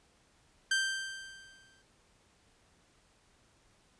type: tone with exponential decay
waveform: sawtooth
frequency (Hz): 1568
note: G6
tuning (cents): 0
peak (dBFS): -22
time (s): 0.71-1.82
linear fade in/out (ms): 5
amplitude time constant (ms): 240
effects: pink hiss -67 dBFS RMS until 3.99 s + resampled to 22050 Hz